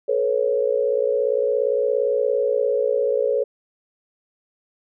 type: tone cluster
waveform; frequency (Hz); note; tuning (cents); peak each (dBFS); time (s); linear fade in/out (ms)
sine; 432.4 / 489.6 / 550; A4 / B4 / C#5; -30 / -15 / -14; -22; 0.08-3.44; 10
effects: none